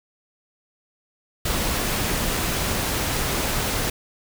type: noise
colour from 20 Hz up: pink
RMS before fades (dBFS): -24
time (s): 1.45-3.9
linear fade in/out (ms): 5
effects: none